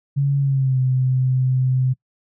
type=tone with pitch glide; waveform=sine; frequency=140 to 129.12 Hz; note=C#3 to C3; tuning=+18 to -23 cents; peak=-15 dBFS; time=0.16-1.94 s; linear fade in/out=20 ms; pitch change=-141 cents; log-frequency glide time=0.39-0.79 s; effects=noise-tail reverb RT60 0.1 s tail -24 dB re dry